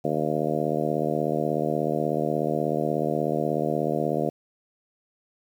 harmonic tone, 76.5 Hz, D#2, 29 cents flat, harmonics 2 / 3 / 4 / 5 / 6 / 7 / 8 / 9, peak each -31 / -31 / -31 / -31 / -31 / -31 / -31 / -31 dBFS, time 0.04-4.3 s, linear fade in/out 10 ms, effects 9-bit

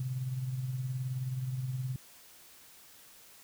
sine tone with tremolo, 129 Hz, C3, 24 cents flat, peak -30 dBFS, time 0-1.96 s, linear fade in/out 2 ms, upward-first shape sine, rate 19 Hz, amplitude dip 50%, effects white hiss -56 dBFS RMS until 3.43 s

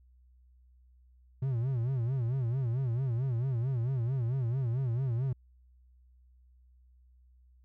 triangle tone with vibrato, 124.6 Hz, B2, 16 cents sharp, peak -26 dBFS, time 1.42-5.33 s, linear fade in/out 5 ms, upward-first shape sine, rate 4.5 Hz, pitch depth 160 cents each way, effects added 62 Hz sine -58 dBFS peak until 7.64 s

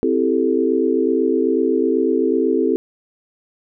sine chord, A minor seventh, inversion first, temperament equal, 261.6 / 329.6 / 392 / 440 Hz, C4 / E4 / G4 / A4, 0 / 0 / 0 / 0 cents, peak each -20 dBFS, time 0.03-2.76 s, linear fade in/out 0 ms, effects none

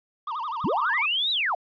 triangle tone with vibrato, 1062 Hz, C6, 25 cents sharp, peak -26 dBFS, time 0.27-1.06 s, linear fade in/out 5 ms, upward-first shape sine, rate 12 Hz, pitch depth 290 cents each way
sine linear two-way sweep, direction up then down, 114.1 to 3973 to 602 Hz, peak -22 dBFS, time 0.64-1.55 s, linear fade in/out 5 ms, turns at 1.31 s
effects resampled to 11025 Hz + 10-bit

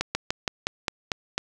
slowing click train, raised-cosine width 0.2 ms, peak -7 dBFS, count 8, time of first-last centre 0.01-1.38 s, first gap 140 ms, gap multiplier 1.11, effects none

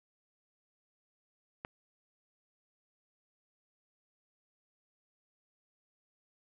click, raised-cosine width 0.5 ms, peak -24 dBFS, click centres 1.649 s, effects none

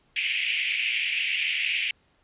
white band-pass noise, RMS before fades -27 dBFS, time 0.16-1.91 s, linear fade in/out 2 ms, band 2200 to 2900 Hz, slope 48 dB/octave, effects pink hiss -65 dBFS RMS until 2.23 s + resampled to 8000 Hz

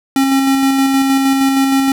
square tone with tremolo, 270 Hz, C#4, 45 cents flat, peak -10 dBFS, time 0.16-1.92 s, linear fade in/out 2 ms, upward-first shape square, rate 6.4 Hz, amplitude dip 25%, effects none

